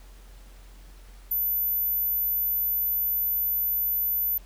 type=tone; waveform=sine; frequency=13990 Hz; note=A9; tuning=11 cents flat; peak=-23 dBFS; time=1.31-4.38 s; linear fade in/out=5 ms; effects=added 44 Hz sine -45 dBFS peak until 4.45 s + pink hiss -56 dBFS RMS until 4.45 s